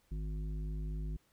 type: harmonic tone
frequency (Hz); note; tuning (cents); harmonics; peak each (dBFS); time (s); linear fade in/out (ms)
51.91; G#1; 0; 1 / 3 / 5 / 7; -36 / -43 / -54 / -57; 0.11-1.17; 10
effects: pink hiss -72 dBFS RMS until 1.32 s